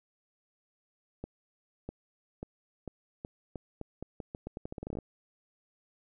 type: accelerating click train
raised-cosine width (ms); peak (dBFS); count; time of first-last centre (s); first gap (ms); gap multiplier
2; -25; 22; 1.24-4.987; 650; 0.83
effects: none